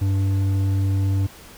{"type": "tone with hard clipping", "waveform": "sine", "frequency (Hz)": 97.2, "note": "G2", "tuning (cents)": -14, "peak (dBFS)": -19, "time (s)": [0.01, 1.27], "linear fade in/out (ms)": 10, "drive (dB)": 6, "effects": ["pink hiss -44 dBFS RMS until 1.57 s"]}